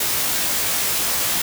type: noise with comb filter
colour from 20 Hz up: white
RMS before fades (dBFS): -21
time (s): 0-1.42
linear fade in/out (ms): 5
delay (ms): 17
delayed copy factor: +0.95
effects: none